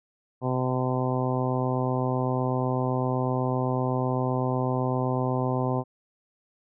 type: harmonic tone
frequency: 127.9 Hz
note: C3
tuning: 39 cents flat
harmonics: 1 / 2 / 3 / 4 / 5 / 6 / 7 / 8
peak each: -27 / -30 / -32 / -33 / -34 / -35 / -35 / -36 dBFS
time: 0.41-5.84 s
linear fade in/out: 50 ms
effects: none